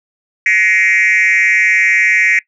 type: tone with frequency modulation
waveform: sine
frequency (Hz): 2093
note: C7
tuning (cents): 0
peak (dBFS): -7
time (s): 0.46-2.39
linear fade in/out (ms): 2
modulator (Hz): 196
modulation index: 1.5
effects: noise-tail reverb RT60 0.1 s tail -20 dB re dry + tanh soft clip ceiling -6 dBFS